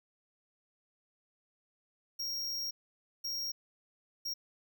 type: tone bursts at uneven times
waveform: square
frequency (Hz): 5588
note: F8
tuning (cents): 0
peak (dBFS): -35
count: 3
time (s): 2.19-2.71 / 3.24-3.52 / 4.25-4.34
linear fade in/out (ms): 10
effects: 12-bit